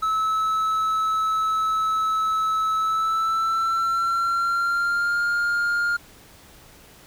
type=tone with pitch glide; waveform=triangle; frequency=1300 to 1409.5 Hz; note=E6 to F6; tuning=-24 to +16 cents; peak=-18 dBFS; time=0.02-5.97 s; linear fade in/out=10 ms; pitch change=+140 cents; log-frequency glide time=2.76-5.22 s; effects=pink hiss -49 dBFS RMS until 7.06 s